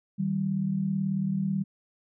sine tone pair together, 155.56 / 193.89 Hz, D#3 / G3, 0 / -19 cents, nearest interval major third, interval 381 cents, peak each -31 / -26 dBFS, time 0.18-1.64 s, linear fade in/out 20 ms, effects none

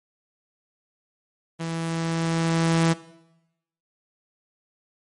sawtooth tone with level ramp, 164.81 Hz, E3, in tune, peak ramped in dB -24 to -13 dBFS, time 1.59-2.94 s, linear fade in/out 20 ms, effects noise-tail reverb RT60 0.9 s tail -18 dB re dry + MP3 48 kbps

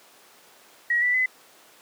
sine tone with pitch steps, 1906 / 1970 / 2020 Hz, A#6 / B6 / B6, +38 / -5 / +39 cents, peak -19 dBFS, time 0.9-1.26 s, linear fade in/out 5 ms, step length 120 ms, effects pink hiss -52 dBFS RMS until 1.81 s + high-pass 400 Hz 12 dB/octave

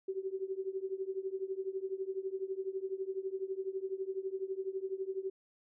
sine tone with tremolo, 383 Hz, G4, 40 cents flat, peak -31 dBFS, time 0.08-5.3 s, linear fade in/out 5 ms, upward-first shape triangle, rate 12 Hz, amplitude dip 95%, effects none

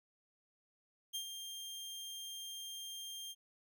sawtooth tone with ADSR envelope, 3194 Hz, G7, 32 cents sharp, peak -34 dBFS, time 1.13-3.35 s, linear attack 22 ms, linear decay 90 ms, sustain -7 dB, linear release 42 ms, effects none

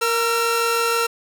sawtooth tone pair together, 466.2 / 1352.6 Hz, A#4 / E6, 0 / +44 cents, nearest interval octave + tritone, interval 1844 cents, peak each -17 dBFS, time 0.01-1.07 s, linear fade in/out 10 ms, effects none

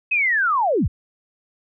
sine linear sweep, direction down, 2582 to 30.87 Hz, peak -16 dBFS, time 0.11-0.88 s, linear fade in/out 10 ms, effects none

